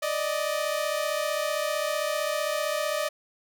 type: tone pair together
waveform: sawtooth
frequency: 587.3 / 622.8 Hz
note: D5 / D#5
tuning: 0 / +2 cents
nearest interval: minor second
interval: 102 cents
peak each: -25 dBFS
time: 0.02-3.09 s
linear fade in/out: 10 ms
effects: none